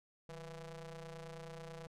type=ring-modulated tone; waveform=sawtooth; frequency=167.8 Hz; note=E3; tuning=31 cents sharp; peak=-40 dBFS; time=0.29-1.87 s; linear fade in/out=0 ms; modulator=321 Hz; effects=low-pass 9000 Hz 12 dB/octave